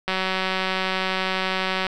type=click train; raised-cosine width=0.3 ms; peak=-8 dBFS; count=337; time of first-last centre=0.08-1.867 s; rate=188 Hz; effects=none